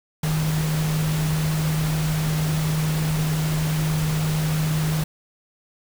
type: tone in noise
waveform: sine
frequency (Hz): 155.56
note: D#3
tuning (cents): 0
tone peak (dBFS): -20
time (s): 0.23-5.04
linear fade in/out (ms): 5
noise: pink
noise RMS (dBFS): -30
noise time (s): 0.23-5.04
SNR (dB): +7
effects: none